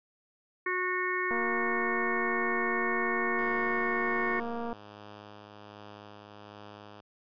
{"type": "harmonic tone", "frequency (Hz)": 365.6, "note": "F#4", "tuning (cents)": -21, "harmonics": [1, 3, 4, 5, 6], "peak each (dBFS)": [-34, -34, -40, -32, -36], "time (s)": [0.66, 4.4], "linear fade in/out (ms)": 5}
{"type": "click train", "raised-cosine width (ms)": 1, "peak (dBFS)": -24, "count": 801, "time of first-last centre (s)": [1.31, 4.729], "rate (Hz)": 234}
{"type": "tone with tremolo", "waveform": "5% pulse", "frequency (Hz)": 103.83, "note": "G#2", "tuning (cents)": 0, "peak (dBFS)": -34, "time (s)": [3.38, 7.01], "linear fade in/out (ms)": 10, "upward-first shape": "triangle", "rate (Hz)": 1.3, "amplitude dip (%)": 30}
{"effects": ["resampled to 11025 Hz"]}